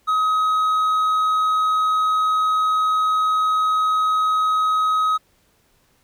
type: tone with hard clipping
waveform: sine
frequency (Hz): 1267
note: D#6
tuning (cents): +31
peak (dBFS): -17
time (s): 0.07-5.18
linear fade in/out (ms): 20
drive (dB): 3
effects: pink hiss -61 dBFS RMS until 6.03 s